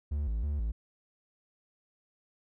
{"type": "tone with vibrato", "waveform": "triangle", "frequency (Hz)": 63.4, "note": "B1", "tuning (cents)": 46, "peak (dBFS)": -27, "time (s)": [0.11, 0.72], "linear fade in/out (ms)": 10, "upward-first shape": "square", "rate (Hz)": 3.1, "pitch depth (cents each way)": 250, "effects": []}